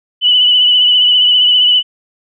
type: tone with vibrato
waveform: sine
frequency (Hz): 2975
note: F#7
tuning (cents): +9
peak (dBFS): -6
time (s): 0.21-1.83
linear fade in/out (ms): 50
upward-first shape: triangle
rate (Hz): 15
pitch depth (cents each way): 42
effects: none